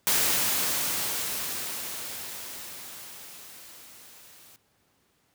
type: noise with level ramp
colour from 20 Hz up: white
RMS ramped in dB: -23 to -53 dBFS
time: 0.07-4.56 s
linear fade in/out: 0 ms
effects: pink hiss -68 dBFS RMS until 5.34 s + high-pass 80 Hz 12 dB/octave